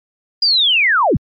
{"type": "linear sweep", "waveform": "sine", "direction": "down", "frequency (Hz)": [4929, 66], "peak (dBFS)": -10, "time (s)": [0.42, 1.17], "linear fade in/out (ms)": 5, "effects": ["MP3 32 kbps"]}